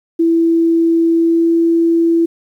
sine tone with pitch glide, 331.7 to 333.6 Hz, E4 to E4, +11 to +21 cents, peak -9 dBFS, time 0.19-2.26 s, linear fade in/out 10 ms, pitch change +10 cents, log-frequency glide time 1.14-1.52 s, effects 8-bit

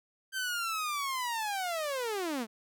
sawtooth linear sweep, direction down, 1569 to 207.2 Hz, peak -28 dBFS, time 0.32-2.47 s, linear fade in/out 50 ms, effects none

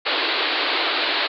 white band-pass noise, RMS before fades -22 dBFS, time 0.05-1.28 s, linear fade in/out 20 ms, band 280 to 4500 Hz, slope 96 dB/octave, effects none

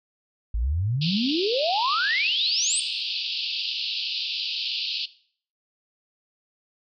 sine exponential sweep, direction up, 50 to 8870 Hz, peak -22 dBFS, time 0.54-2.8 s, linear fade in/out 5 ms
white band-pass noise, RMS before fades -29 dBFS, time 1.01-5.06 s, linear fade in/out 10 ms, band 2600 to 4900 Hz, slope 96 dB/octave
effects noise-tail reverb RT60 0.5 s tail -17 dB re dry

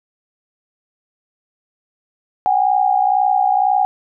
sine tone pair together, 751 / 813 Hz, F#5 / G#5, +26 / -37 cents, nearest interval minor second, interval 137 cents, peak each -15 dBFS, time 2.46-3.85 s, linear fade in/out 0 ms, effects none

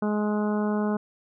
harmonic tone, 210 Hz, G#3, 19 cents sharp, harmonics 1 / 2 / 3 / 4 / 5 / 6 / 7, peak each -24 / -30 / -34 / -36 / -38 / -40 / -41 dBFS, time 0.02-0.97 s, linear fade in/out 5 ms, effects none

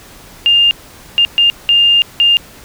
sine tone bursts at uneven times, 2808 Hz, F7, 9 cents sharp, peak -6 dBFS, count 5, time 0.46-0.71 / 1.18-1.25 / 1.38-1.5 / 1.69-2.02 / 2.2-2.37 s, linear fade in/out 0 ms, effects pink hiss -38 dBFS RMS until 2.64 s

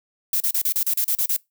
violet noise bursts, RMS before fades -21 dBFS, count 10, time 0.33-1.365 s, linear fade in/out 2 ms, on 72 ms, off 35 ms, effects noise-tail reverb RT60 0.2 s tail -24 dB re dry

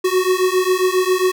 square beating tone pair, 366.4 / 373.8 Hz, F#4 / F#4, -17 / +18 cents, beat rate 7.4 Hz, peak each -18 dBFS, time 0.04-1.32 s, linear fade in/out 10 ms, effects none

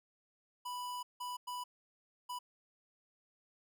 square tone bursts at uneven times, 987.8 Hz, B5, in tune, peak -40 dBFS, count 4, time 0.65-1.03 / 1.2-1.37 / 1.47-1.64 / 2.29-2.39 s, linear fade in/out 10 ms, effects none

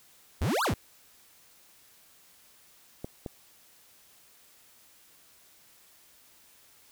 square exponential two-way sweep, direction up then down, 60 to 1656 to 60 Hz, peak -26 dBFS, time 0.41-0.74 s, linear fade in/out 5 ms, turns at 0.64 s
clicks, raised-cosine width 2 ms, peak -22 dBFS, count 2, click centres 3.045 / 3.262 s
effects white hiss -59 dBFS RMS until 6.91 s

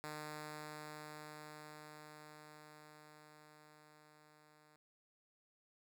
5% pulse tone with level ramp, 151.8 Hz, D#3, 42 cents flat, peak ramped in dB -33 to -55 dBFS, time 0.04-4.76 s, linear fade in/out 0 ms, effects none

